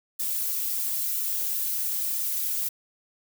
violet noise with flanger, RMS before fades -28 dBFS, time 0.19-2.69 s, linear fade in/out 10 ms, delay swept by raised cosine 1.8 to 6.4 ms, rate 1 Hz, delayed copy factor -0.85, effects none

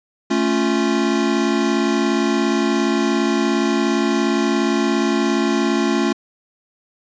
square chord, A augmented, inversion none, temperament equal, 220 / 277.2 / 349.2 Hz, A3 / C#4 / E#4, 0 / 0 / 0 cents, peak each -21 dBFS, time 0.3-6.13 s, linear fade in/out 10 ms, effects resampled to 16000 Hz

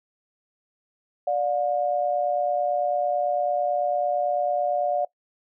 sine tone pair together, 587.3 / 716.3 Hz, D5 / F5, 0 / +44 cents, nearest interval minor third, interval 344 cents, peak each -24 dBFS, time 1.27-5.05 s, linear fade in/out 5 ms, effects noise-tail reverb RT60 0.1 s tail -21 dB re dry

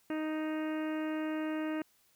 harmonic tone, 311.1 Hz, D#4, in tune, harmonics 1 / 2 / 3 / 4 / 5 / 6 / 7 / 8 / 9, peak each -33 / -41 / -48 / -48 / -48 / -49 / -54 / -54 / -54 dBFS, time 0.1-1.82 s, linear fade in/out 2 ms, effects white hiss -69 dBFS RMS until 2.15 s

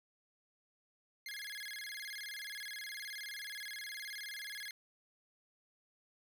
25% pulse tone with vibrato, 1873 Hz, A#6, 8 cents sharp, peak -39 dBFS, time 1.26-4.71 s, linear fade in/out 2 ms, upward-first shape square, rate 19 Hz, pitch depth 200 cents each way, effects none

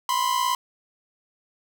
45% pulse tone pair together, 987.8 / 1046.5 Hz, B5 / C6, 0 / 0 cents, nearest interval minor second, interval 100 cents, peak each -24 dBFS, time 0.09-0.55 s, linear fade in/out 2 ms, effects none

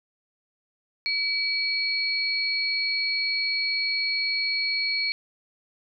sine tone pair together, 2290 / 4333 Hz, D7 / C#8, -44 / -40 cents, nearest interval major seventh, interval 1104 cents, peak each -26 dBFS, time 1.06-5.12 s, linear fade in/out 0 ms, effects none

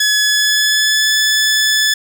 15% pulse tone with pitch glide, 1700 to 1730.7 Hz, G#6 to A6, +40 to -29 cents, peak -5 dBFS, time 0-1.94 s, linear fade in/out 5 ms, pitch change +31 cents, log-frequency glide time 0.23-1.14 s, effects none

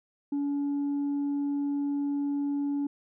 sine tone with tanh clipping, 284.7 Hz, C#4, 46 cents sharp, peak -27 dBFS, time 0.32-2.87 s, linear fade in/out 5 ms, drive 1 dB, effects none

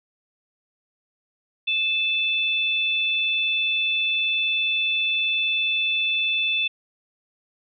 sine tone pair together, 2626 / 3505 Hz, E7 / A7, -7 / -7 cents, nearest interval perfect fourth, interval 500 cents, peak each -22 / -24 dBFS, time 1.67-6.68 s, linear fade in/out 10 ms, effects none

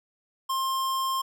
square tone, 1060 Hz, C6, 22 cents sharp, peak -26 dBFS, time 0.49-1.22 s, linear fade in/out 10 ms, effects none

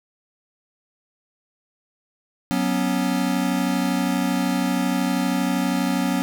square chord, F# suspended fourth, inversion none, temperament equal with one note detuned, 185 / 244.5 / 277.2 Hz, F#3 / B3 / C#4, 0 / -17 / 0 cents, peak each -25 dBFS, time 2.51-6.22 s, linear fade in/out 0 ms, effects none

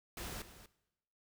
pink noise with echo, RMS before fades -44 dBFS, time 0.17-0.42 s, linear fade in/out 2 ms, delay 240 ms, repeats 1, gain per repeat -13 dB, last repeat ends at 0.66 s, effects noise-tail reverb RT60 0.9 s tail -18 dB re dry

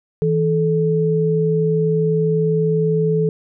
sine tone pair together, 161.98 / 433.8 Hz, E3 / A4, -30 / -25 cents, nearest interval octave + perfect fourth, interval 1705 cents, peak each -17 dBFS, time 0.22-3.29 s, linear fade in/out 0 ms, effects none

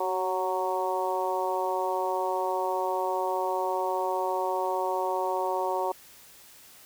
harmonic tone with a mistuned harmonic, 185 Hz, F#3, in tune, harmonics 2 / 3 / 4 / 5 / 6, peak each -32 / -32 / -32 / -30 / -37 dBFS, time 0-5.92 s, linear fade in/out 5 ms, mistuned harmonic 2, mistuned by +26 cents, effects white hiss -52 dBFS RMS until 6.85 s

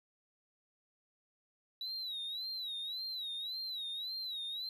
triangle tone with vibrato, 3907 Hz, B7, 19 cents flat, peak -36 dBFS, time 1.81-4.69 s, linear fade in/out 2 ms, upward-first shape sine, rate 1.8 Hz, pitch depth 120 cents each way, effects tanh soft clip ceiling -33 dBFS

